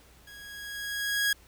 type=tone with level ramp; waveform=sawtooth; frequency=1652 Hz; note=G#6; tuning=10 cents flat; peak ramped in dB=-43 to -19 dBFS; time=0.27-1.33 s; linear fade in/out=5 ms; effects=added 60 Hz sine -58 dBFS peak until 1.47 s + pink hiss -58 dBFS RMS until 1.47 s